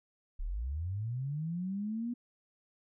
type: linear sweep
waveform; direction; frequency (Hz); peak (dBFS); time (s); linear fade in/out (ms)
sine; up; 30.87 to 244.3; -33; 0.39-2.14; 10
effects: none